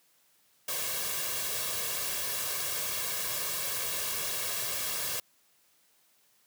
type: noise with comb filter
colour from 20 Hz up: white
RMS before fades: -33 dBFS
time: 0.68-5.2 s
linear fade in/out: 5 ms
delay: 1.8 ms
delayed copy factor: +0.65
effects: white hiss -67 dBFS RMS until 6.46 s + high-pass 100 Hz 12 dB/octave